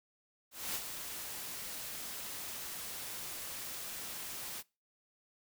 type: noise with ADSR envelope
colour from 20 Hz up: white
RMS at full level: -36 dBFS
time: 0.51-4.63 s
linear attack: 240 ms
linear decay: 44 ms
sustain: -7 dB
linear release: 32 ms
effects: noise-tail reverb RT60 0.3 s tail -24 dB re dry